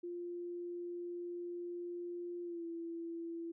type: tone with pitch glide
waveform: sine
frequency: 349.2 to 335 Hz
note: F4 to E4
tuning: 0 to +28 cents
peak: -40 dBFS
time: 0.03-3.52 s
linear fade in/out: 10 ms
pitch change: -72 cents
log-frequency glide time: 2.43-2.65 s
effects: none